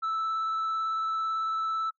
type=tone with vibrato; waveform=sine; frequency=1316 Hz; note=E6; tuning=3 cents flat; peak=-24 dBFS; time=0.02-1.91 s; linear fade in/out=20 ms; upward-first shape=sine; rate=18 Hz; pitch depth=10 cents each way; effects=noise-tail reverb RT60 0.1 s tail -25 dB re dry + tanh soft clip ceiling -26 dBFS